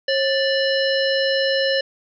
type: harmonic tone with a mistuned harmonic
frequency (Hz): 587.3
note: D5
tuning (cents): 0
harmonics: 1 / 3 / 5 / 7 / 9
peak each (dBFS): -19 / -24 / -26 / -27 / -29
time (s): 0.08-1.81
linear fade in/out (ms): 5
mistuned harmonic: 1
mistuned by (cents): -140
effects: none